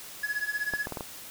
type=tone with tremolo; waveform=triangle; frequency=1691 Hz; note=G#6; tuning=31 cents sharp; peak=-23 dBFS; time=0.23-0.86 s; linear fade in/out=5 ms; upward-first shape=triangle; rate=16 Hz; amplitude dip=95%
type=clicks; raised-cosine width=1 ms; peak=-20 dBFS; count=5; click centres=0.737 / 0.871 / 0.923 / 0.972 / 1.008 s
effects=white hiss -44 dBFS RMS until 1.3 s